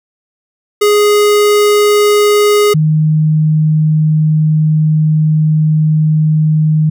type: tone pair in turn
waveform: square / sine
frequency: 415.3 / 155.11 Hz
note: G#4 / D#3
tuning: 0 / -5 cents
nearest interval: octave + perfect fourth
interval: 1705 cents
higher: first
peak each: -7 dBFS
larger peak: neither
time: 0.81-2.74 / 2.74-6.9 s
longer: second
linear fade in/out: 10 ms
effects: none